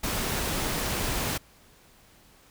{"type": "noise", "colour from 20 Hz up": "pink", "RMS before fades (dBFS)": -29, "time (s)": [0.03, 1.38], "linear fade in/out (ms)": 10, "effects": ["pink hiss -57 dBFS RMS until 2.5 s"]}